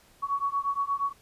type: beating tone pair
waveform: sine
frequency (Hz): 1116 / 1124.5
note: C#6 / C#6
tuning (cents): +11 / +24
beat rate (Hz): 8.5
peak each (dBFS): -29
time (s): 0.22-1.13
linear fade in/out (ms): 20
effects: pink hiss -59 dBFS RMS until 1.21 s + resampled to 32000 Hz